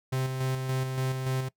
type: tone with tremolo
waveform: 45% pulse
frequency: 130.81 Hz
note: C3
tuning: in tune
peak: -26 dBFS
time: 0.12-1.49 s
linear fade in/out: 10 ms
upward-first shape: square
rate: 3.5 Hz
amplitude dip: 40%
effects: noise-tail reverb RT60 0.1 s tail -21 dB re dry